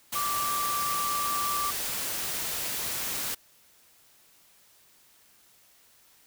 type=tone in noise; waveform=sine; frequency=1169 Hz; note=D6; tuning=8 cents flat; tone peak=-28 dBFS; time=0.15-1.71 s; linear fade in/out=10 ms; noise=white; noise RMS=-32 dBFS; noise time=0.12-3.35 s; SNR=+1 dB; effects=white hiss -60 dBFS RMS until 6.26 s